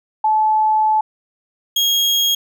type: tone pair in turn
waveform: sine / 35% pulse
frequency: 865 / 3273 Hz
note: A5 / G#7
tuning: -30 / -26 cents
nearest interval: octave + major seventh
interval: 2304 cents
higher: second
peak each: -12 dBFS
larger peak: neither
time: 0.24-1.01 / 1.76-2.35 s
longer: first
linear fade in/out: 5 ms
effects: none